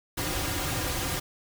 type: noise with comb filter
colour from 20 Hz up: pink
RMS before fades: -30 dBFS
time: 0.17-1.2 s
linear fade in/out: 10 ms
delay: 4.6 ms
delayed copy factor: -0.8
effects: none